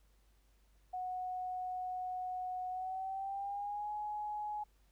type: tone with pitch glide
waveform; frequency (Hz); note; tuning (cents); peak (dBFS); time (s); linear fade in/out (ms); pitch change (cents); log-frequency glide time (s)
sine; 735 to 839.4; F#5 to G#5; -12 to +18; -37; 0.93-4.64; 10; +230; 2.7-3.91
effects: added 50 Hz sine -66 dBFS peak until 4.91 s + pink hiss -75 dBFS RMS until 4.91 s